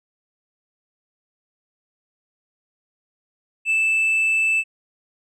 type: tone with tanh clipping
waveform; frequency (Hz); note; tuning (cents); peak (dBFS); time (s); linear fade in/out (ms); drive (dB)
sine; 2637; E7; 0; -17; 3.65-4.64; 50; 2
effects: none